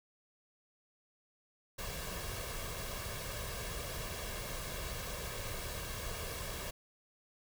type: noise with comb filter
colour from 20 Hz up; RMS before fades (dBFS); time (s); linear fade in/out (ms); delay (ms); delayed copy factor
pink; -41; 1.78-6.71; 10; 1.8; +0.6
effects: none